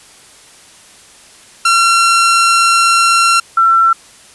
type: tone pair in turn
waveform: sawtooth / sine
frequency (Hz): 1364 / 1346.8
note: F6 / E6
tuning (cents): -41 / +37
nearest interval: unison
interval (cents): 22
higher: first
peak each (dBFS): -4 / -6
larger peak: first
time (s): 1.65-3.4 / 3.57-3.93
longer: first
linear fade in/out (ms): 5
effects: white hiss -41 dBFS RMS until 4.34 s + resampled to 24000 Hz